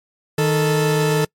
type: tone pair together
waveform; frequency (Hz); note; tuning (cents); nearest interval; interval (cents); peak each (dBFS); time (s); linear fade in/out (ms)
40% pulse; 155.67 / 440.3; D#3 / A4; +1 / +1; octave + tritone; 1800; -17; 0.38-1.25; 5
effects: noise-tail reverb RT60 0.1 s tail -26 dB re dry + MP3 64 kbps